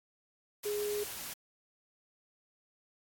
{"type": "tone in noise", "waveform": "sine", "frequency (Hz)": 415.3, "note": "G#4", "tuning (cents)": 0, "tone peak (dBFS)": -32, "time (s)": [0.65, 1.04], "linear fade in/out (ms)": 10, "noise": "white", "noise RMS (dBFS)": -42, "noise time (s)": [0.63, 1.34], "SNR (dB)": 7, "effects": ["AAC 64 kbps"]}